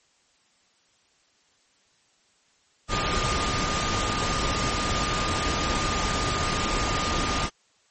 sine tone in noise, 1217 Hz, D#6, 39 cents flat, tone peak -30 dBFS, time 2.88-7.5 s, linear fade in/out 50 ms, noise pink, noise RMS -26 dBFS, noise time 2.88-7.5 s, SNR -7 dB, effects white hiss -64 dBFS RMS until 7.9 s + MP3 32 kbps

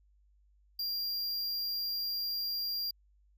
square tone, 4771 Hz, D8, 26 cents sharp, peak -33 dBFS, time 0.79-2.91 s, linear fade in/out 5 ms, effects added 50 Hz sine -63 dBFS peak until 3.37 s

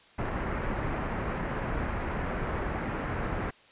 pink low-pass noise, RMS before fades -32 dBFS, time 0.18-3.51 s, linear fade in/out 10 ms, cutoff 2000 Hz, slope 24 dB/octave, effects white hiss -57 dBFS RMS until 3.71 s + resampled to 8000 Hz

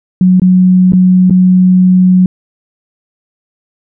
sine tone with dropouts, 183.7 Hz, F#3, 12 cents flat, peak -3 dBFS, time 0.21-2.26 s, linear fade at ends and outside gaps 2 ms, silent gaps 0.398-0.418 / 0.922-0.933 / 1.298-1.307 s, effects none

